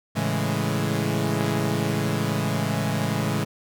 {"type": "chord", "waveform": "sawtooth", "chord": "A major seventh", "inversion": "none", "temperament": "equal", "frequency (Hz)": [110, 138.59, 164.81, 207.7], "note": ["A2", "C#3", "E3", "G#3"], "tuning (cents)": [0, 0, 0, 0], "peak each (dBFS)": -24, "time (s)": [0.15, 3.45], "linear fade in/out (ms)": 20, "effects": []}